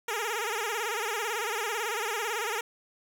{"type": "tone with vibrato", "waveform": "10% pulse", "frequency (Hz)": 440, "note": "A4", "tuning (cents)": 0, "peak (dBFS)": -21, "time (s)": [0.08, 2.61], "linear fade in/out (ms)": 5, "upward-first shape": "sine", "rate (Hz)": 18, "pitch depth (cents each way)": 140, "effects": []}